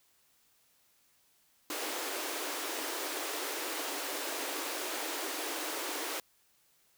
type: high-pass noise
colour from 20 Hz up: pink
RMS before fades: -37 dBFS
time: 1.7-6.2 s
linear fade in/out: 2 ms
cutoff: 280 Hz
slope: 96 dB/octave
effects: white hiss -69 dBFS RMS until 6.97 s